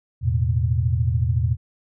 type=chord; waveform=sine; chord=E suspended fourth; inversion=none; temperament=just; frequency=82.41 / 109.88 / 123.61 Hz; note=E2 / A2 / B2; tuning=0 / -2 / +2 cents; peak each=-22 dBFS; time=0.21-1.57 s; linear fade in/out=50 ms; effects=none